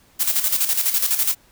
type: noise with tremolo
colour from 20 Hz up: blue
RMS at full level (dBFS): -18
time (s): 0.19-1.35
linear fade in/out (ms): 20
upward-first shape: square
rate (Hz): 12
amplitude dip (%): 60
effects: pink hiss -55 dBFS RMS until 1.51 s